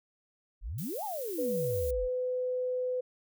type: exponential two-way sweep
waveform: sine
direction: up then down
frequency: 37 to 894 to 37 Hz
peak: -34 dBFS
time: 0.61-2.09 s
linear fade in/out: 50 ms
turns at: 1.04 s
type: noise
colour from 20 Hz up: violet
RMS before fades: -43 dBFS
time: 0.78-1.91 s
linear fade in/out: 5 ms
type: tone with pitch glide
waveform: sine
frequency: 494.7 to 503.9 Hz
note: B4 to B4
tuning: +3 to +35 cents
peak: -29 dBFS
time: 1.38-3.01 s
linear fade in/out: 10 ms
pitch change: +32 cents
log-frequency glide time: 1.73-2.03 s
effects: none